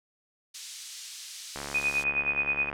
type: high-pass noise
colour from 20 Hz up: white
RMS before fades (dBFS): -36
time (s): 0.54-2.04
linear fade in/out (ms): 10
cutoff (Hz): 3400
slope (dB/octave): 12
type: click train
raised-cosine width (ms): 0.5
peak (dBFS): -21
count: 84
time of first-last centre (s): 1.56-2.729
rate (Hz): 71
type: tone with tremolo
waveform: sine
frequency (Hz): 2489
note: D#7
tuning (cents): 0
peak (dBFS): -22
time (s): 1.74-2.7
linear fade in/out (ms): 10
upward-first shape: sine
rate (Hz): 9.5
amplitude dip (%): 80
effects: low-pass 7000 Hz 12 dB/octave